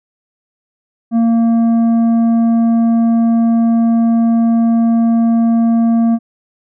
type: tone with tanh clipping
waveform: sine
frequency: 230 Hz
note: A#3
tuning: 23 cents flat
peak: -10 dBFS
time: 1.11-6.19 s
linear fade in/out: 50 ms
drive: 7 dB
effects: none